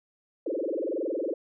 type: tone with frequency modulation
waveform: sine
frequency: 434.6 Hz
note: A4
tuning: 21 cents flat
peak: -27 dBFS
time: 0.46-1.34 s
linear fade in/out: 5 ms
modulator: 21.6 Hz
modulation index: 5.9
effects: none